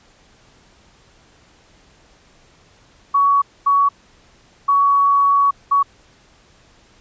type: tone bursts at uneven times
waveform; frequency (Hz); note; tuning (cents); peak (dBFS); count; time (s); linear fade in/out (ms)
sine; 1124; C#6; +24; -11; 4; 3.14-3.42 / 3.66-3.89 / 4.68-5.51 / 5.71-5.83; 10
effects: pink hiss -52 dBFS RMS until 7 s + resampled to 16000 Hz